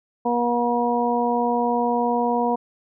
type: harmonic tone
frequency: 239.8 Hz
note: A#3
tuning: 49 cents sharp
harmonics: 1 / 2 / 3 / 4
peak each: -24 / -24 / -24 / -24 dBFS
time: 0.25-2.56 s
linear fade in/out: 10 ms
effects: none